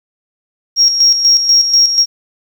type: tone with tremolo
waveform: sine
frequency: 5588 Hz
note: F8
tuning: in tune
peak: -4 dBFS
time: 0.76-2.06 s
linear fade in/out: 50 ms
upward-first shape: square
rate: 4.1 Hz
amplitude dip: 60%
effects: tanh soft clip ceiling -1 dBFS + 7-bit